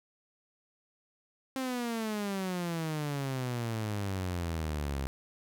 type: exponential sweep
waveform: sawtooth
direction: down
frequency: 266.6 to 66.4 Hz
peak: -28 dBFS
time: 1.56-5.07 s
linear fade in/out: 0 ms
effects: none